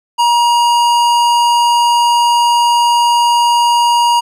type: tone with hard clipping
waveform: sine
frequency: 950 Hz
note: A#5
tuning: 33 cents sharp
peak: -10 dBFS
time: 0.18-4.21 s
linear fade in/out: 20 ms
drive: 16 dB
effects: none